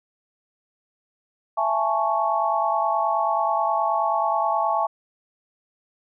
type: chord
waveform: sine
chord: A major seventh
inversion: second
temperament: equal with one note detuned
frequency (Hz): 667.3 / 830.6 / 880 / 1108.7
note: E5 / G#5 / A5 / C#6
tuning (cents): +21 / 0 / 0 / 0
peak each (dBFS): -25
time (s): 1.57-4.87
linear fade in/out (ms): 10
effects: none